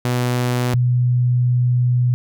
sawtooth / sine tone pair in turn, 123.47 / 123.47 Hz, B2 / B2, 0 / 0 cents, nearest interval unison, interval 0 cents, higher neither, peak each -13 dBFS, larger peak neither, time 0.05-0.74 / 0.74-2.14 s, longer second, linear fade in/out 0 ms, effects none

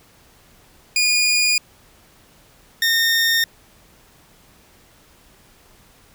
20% pulse tone pair in turn, 2445 / 1831.7 Hz, D#7 / A#6, -31 / -31 cents, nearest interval perfect fourth, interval 500 cents, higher first, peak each -10 dBFS, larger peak neither, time 0.96-1.58 / 2.82-3.44 s, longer neither, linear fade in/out 2 ms, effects pink hiss -52 dBFS RMS until 6.14 s

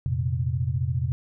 sine chord, F suspended fourth, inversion none, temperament equal, 87.31 / 116.54 / 130.81 Hz, F2 / Bb2 / C3, 0 / 0 / 0 cents, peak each -28 / -28 / -26 dBFS, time 0.06-1.12 s, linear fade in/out 0 ms, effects none

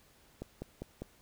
click train, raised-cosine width 2 ms, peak -26 dBFS, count 4, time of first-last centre 0.42-1.02 s, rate 5 Hz, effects pink hiss -64 dBFS RMS until 1.21 s

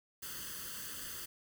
white noise with comb filter, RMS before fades -44 dBFS, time 0.22-1.26 s, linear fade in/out 10 ms, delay 0.64 ms, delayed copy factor +0.8, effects none

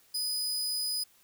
sawtooth tone, 4982 Hz, D#8, 1 cent sharp, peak -27 dBFS, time 0.14-1.04 s, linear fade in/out 10 ms, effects white hiss -63 dBFS RMS until 1.23 s

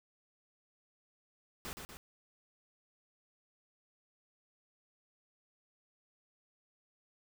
pink noise with echo, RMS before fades -43 dBFS, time 1.65-1.73 s, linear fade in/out 0 ms, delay 120 ms, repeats 2, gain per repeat -4 dB, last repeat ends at 1.97 s, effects none

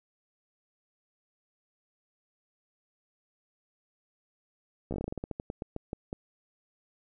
slowing click train, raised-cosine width 2 ms, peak -21 dBFS, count 18, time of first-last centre 4.91-6.129 s, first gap 14 ms, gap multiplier 1.18, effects none

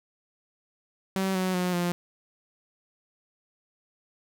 sawtooth tone with pitch steps, 191.2 / 185.76 / 180.47 / 175.33 Hz, G3 / F#3 / F#3 / F3, -43 / +7 / -43 / +7 cents, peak -21 dBFS, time 1.16-1.92 s, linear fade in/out 0 ms, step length 190 ms, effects none

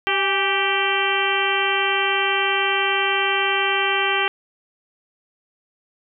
harmonic tone with a mistuned harmonic, 390 Hz, G4, 9 cents flat, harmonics 1 / 2 / 3 / 4 / 5 / 6 / 7 / 8, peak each -26 / -26 / -26 / -26 / -26 / -26 / -26 / -26 dBFS, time 0.07-4.28 s, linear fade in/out 0 ms, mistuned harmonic 2, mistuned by +57 cents, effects none

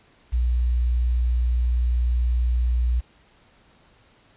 sine tone with quantisation, 60.4 Hz, B1, 38 cents flat, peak -18 dBFS, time 0.32-3.01 s, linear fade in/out 20 ms, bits 8, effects pink hiss -57 dBFS RMS until 4.36 s + resampled to 8000 Hz

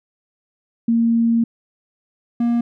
sine / triangle tone pair in turn, 230.9 / 236.3 Hz, A#3 / A#3, -16 / +24 cents, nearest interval unison, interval 40 cents, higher second, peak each -13 dBFS, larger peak neither, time 0.88-1.44 / 2.4-2.61 s, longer first, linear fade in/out 5 ms, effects none

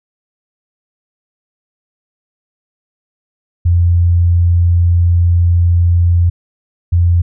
sine tone pair in turn, 86.6 / 86.6 Hz, F2 / F2, -14 / -14 cents, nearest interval unison, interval 0 cents, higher neither, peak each -7 dBFS, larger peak neither, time 3.65-6.3 / 6.92-7.22 s, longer first, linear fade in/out 10 ms, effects none

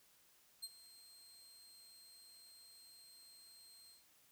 25% pulse tone with ADSR envelope, 4186 Hz, C8, in tune, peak -37 dBFS, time 0.62-4.05 s, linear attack 19 ms, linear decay 39 ms, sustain -18 dB, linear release 150 ms, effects white hiss -70 dBFS RMS until 4.31 s

